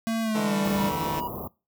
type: tone with pitch glide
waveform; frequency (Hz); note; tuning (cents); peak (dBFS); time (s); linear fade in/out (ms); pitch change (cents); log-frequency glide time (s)
square; 225.6 to 198.68; A3 to G3; +44 to +24; -25; 0.07-0.89; 0; -220; 0.22-0.56
type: chord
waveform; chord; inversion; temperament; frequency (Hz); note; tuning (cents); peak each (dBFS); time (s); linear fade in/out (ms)
10% pulse; D suspended second; none; equal; 146.83 / 164.81 / 220; D3 / E3 / A3; 0 / 0 / 0; -25; 0.34-1.21; 20
type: band-stop noise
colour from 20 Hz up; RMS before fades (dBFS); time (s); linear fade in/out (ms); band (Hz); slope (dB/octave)
pink; -33; 0.64-1.48; 10; 1200 to 12000; 96
type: tone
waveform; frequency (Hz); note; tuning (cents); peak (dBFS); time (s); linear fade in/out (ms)
triangle; 964; B5; -42; -27; 0.78-1.28; 10
effects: noise-tail reverb RT60 0.3 s tail -24 dB re dry + high-pass 80 Hz 12 dB/octave